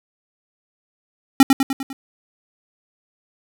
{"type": "tone with echo", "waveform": "square", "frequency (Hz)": 269.7, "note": "C#4", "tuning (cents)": -47, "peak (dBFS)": -5, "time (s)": [1.4, 1.43], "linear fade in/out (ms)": 2, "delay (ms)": 100, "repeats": 5, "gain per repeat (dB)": -5, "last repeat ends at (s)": 1.93, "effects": []}